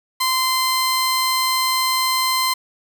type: tone pair together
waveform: sawtooth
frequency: 1036 / 2072 Hz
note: C6 / C7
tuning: -17 / -17 cents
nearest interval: octave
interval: 1200 cents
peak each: -15 dBFS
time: 0.2-2.54 s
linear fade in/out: 10 ms
effects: none